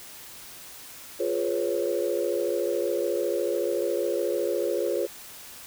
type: chord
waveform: sine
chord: C# dominant seventh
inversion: first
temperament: equal with one note detuned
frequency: 349.2 / 415.3 / 500.5 / 554.4 Hz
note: E#4 / G#4 / B4 / C#5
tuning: 0 / 0 / +23 / 0 cents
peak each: -29 dBFS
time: 1.19-5.07 s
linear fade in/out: 20 ms
effects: tanh soft clip ceiling -14 dBFS + white hiss -44 dBFS RMS until 5.66 s